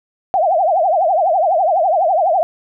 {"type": "tone with vibrato", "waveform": "sine", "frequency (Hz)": 700, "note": "F5", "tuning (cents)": 4, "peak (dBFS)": -11, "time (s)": [0.34, 2.43], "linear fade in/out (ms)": 0, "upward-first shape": "triangle", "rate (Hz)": 12, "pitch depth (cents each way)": 260, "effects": []}